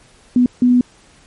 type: tone bursts at uneven times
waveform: sine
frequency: 246.9 Hz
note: B3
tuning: in tune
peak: -8 dBFS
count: 2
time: 0.36-0.46 / 0.62-0.81 s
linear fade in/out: 2 ms
effects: pink hiss -49 dBFS RMS until 1.26 s + MP3 48 kbps